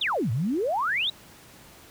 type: exponential two-way sweep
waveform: sine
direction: down then up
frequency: 3951 to 103.5 to 3951 Hz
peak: -23 dBFS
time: 0.01-1.1 s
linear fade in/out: 5 ms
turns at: 0.31 s
effects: pink hiss -50 dBFS RMS until 1.9 s + high-pass 60 Hz 12 dB/octave